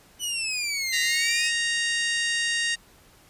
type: exponential two-way sweep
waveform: 20% pulse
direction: down then up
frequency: 3000 to 1994 to 2608 Hz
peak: -21 dBFS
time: 0.19-1.52 s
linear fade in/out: 50 ms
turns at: 0.99 s
type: harmonic tone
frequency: 932.3 Hz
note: A#5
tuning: in tune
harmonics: 2 / 3 / 4 / 5 / 6 / 7 / 8 / 9 / 10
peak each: -26 / -30 / -32 / -34 / -36 / -37 / -38 / -39 / -40 dBFS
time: 0.92-2.76 s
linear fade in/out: 20 ms
effects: pink hiss -55 dBFS RMS until 3.29 s + resampled to 32000 Hz